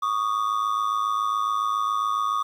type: ring-modulated tone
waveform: triangle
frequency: 1174.7 Hz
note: D6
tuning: in tune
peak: -17 dBFS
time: 0.02-2.43 s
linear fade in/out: 10 ms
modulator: 53.6 Hz
effects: 9-bit